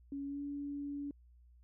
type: tone with pitch glide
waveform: sine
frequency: 279.7 to 285.4 Hz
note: C#4 to D4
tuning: +16 to -49 cents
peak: -38 dBFS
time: 0.12-1.11 s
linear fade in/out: 2 ms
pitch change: +35 cents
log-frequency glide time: 0.26-0.41 s
effects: added 60 Hz sine -59 dBFS peak until 1.63 s